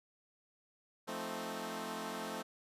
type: chord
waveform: 10% pulse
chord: F dominant seventh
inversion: none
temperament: equal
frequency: 174.61 / 220 / 261.6 / 311.1 Hz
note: F3 / A3 / C4 / Eb4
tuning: 0 / 0 / 0 / 0 cents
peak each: -39 / -34 / -37 / -40 dBFS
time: 1.07-2.43 s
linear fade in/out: 20 ms
effects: resampled to 32000 Hz